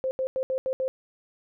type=tone bursts at uneven times; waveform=sine; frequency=523.3 Hz; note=C5; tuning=in tune; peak=-24 dBFS; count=6; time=0.04-0.11 / 0.19-0.27 / 0.36-0.43 / 0.5-0.58 / 0.66-0.73 / 0.8-0.88 s; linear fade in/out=0 ms; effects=none